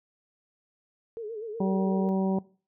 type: tone with vibrato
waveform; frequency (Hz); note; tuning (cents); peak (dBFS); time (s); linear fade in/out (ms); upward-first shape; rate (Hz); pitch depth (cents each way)
sine; 440; A4; 0; -33; 1.17-2.09; 0; sine; 8.1; 100
type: harmonic tone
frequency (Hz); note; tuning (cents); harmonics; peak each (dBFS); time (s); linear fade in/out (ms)
191.2; G3; -43; 1 / 2 / 3 / 4 / 5; -25 / -31 / -35 / -37 / -39; 1.6-2.39; 5
effects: noise-tail reverb RT60 0.4 s tail -21 dB re dry